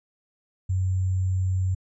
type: tone with sample-and-hold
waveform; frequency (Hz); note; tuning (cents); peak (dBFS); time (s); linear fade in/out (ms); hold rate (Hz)
sine; 93.1; F#2; +11; -21; 0.69-1.75; 10; 7350
effects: resampled to 22050 Hz